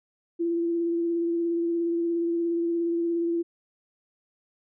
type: tone with vibrato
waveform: sine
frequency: 338.5 Hz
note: E4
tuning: 46 cents sharp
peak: -23 dBFS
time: 0.39-3.43 s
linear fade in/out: 20 ms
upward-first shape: sine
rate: 17 Hz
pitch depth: 17 cents each way
effects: none